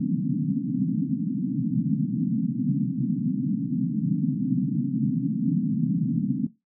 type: band-pass noise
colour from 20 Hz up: white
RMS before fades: -25 dBFS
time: 0-6.47 s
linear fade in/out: 5 ms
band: 130 to 280 Hz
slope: 96 dB/octave
effects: noise-tail reverb RT60 0.2 s tail -17 dB re dry